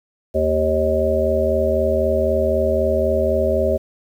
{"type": "harmonic tone with a mistuned harmonic", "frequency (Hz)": 77.78, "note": "D#2", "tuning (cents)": 0, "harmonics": [1, 3, 5, 7, 8], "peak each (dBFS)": [-23, -26, -22, -20, -20], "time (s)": [0.34, 3.78], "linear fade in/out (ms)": 20, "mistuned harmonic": 8, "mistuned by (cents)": 17, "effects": ["8-bit"]}